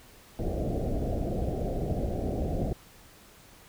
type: low-pass noise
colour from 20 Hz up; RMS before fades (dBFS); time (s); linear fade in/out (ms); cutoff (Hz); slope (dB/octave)
pink; -30; 0.39-2.73; 2; 740; 96
effects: pink hiss -54 dBFS RMS until 3.68 s